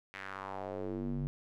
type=tone with band-pass filter sweep; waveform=square; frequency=48.3 Hz; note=G1; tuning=25 cents flat; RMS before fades=-39 dBFS; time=0.14-1.27 s; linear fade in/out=0 ms; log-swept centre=2100 to 160 Hz; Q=2.5; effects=none